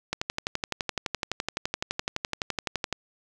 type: click train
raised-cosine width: 0.2 ms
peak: -10 dBFS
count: 34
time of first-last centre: 0.13-2.927 s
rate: 11.8 Hz
effects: none